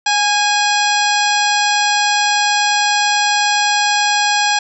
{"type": "harmonic tone with a mistuned harmonic", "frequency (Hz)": 830.6, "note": "G#5", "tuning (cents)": 0, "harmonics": [1, 2, 3, 4, 5, 6, 7, 9], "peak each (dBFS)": [-16, -19, -21, -22, -23, -24, -24, -26], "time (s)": [0.06, 4.59], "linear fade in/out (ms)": 5, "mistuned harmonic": 2, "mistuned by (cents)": -29, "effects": []}